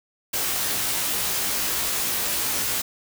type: noise with comb filter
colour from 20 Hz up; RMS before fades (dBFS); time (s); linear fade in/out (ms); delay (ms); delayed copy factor
white; -25; 0.33-2.82; 10; 17; +0.85
effects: none